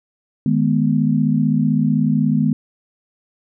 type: chord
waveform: sine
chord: G# minor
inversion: second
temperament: equal with one note detuned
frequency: 155.56 / 211 / 246.9 Hz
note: D#3 / G#3 / B3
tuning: 0 / +28 / 0 cents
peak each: -18 dBFS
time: 0.46-2.53 s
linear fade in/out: 2 ms
effects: none